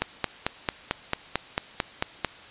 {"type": "click train", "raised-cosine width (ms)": 0.3, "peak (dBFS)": -7, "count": 11, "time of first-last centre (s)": [0.02, 2.247], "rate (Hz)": 4.49, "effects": ["white hiss -46 dBFS RMS until 2.5 s", "resampled to 8000 Hz"]}